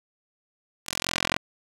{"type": "tone with band-pass filter sweep", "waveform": "10% pulse", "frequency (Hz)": 43.65, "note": "F1", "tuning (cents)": 0, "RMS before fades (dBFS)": -30, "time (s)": [0.86, 1.38], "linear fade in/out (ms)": 20, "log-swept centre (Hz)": [7300, 2200], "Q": 0.78, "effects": ["8-bit"]}